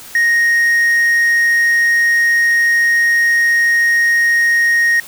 triangle tone, 1867 Hz, A#6, 2 cents sharp, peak -8 dBFS, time 0.15-5 s, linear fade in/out 2 ms, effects white hiss -35 dBFS RMS until 5.07 s

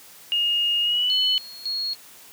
sine tone with pitch glide, 2850 to 3004 Hz, F7 to F#7, +34 to +26 cents, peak -19 dBFS, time 0.32-1.38 s, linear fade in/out 0 ms, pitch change +92 cents, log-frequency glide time 0.82-1.14 s
sine tone with tremolo, 4310 Hz, C#8, 49 cents flat, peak -24 dBFS, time 1.1-1.95 s, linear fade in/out 0 ms, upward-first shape square, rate 1.8 Hz, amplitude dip 80%
effects white hiss -47 dBFS RMS until 2.32 s + high-pass 100 Hz 12 dB/octave

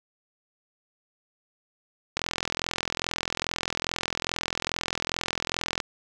click train, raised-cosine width 0.2 ms, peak -9 dBFS, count 155, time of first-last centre 2.17-5.802 s, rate 42.4 Hz, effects none

